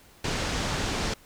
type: low-pass noise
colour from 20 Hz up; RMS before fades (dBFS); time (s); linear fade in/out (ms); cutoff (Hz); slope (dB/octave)
pink; -29; 0.24-1.14; 5; 7300; 24
effects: pink hiss -55 dBFS RMS until 1.25 s